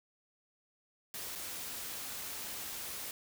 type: noise with dropouts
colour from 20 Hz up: white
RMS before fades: -42 dBFS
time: 1.14-3.11 s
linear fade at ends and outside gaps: 1 ms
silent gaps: 1.353-1.357 s
effects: none